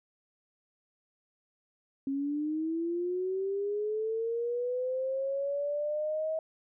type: linear sweep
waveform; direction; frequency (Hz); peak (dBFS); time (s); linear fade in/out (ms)
sine; up; 270 to 640; -29; 2.07-6.39; 2
effects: none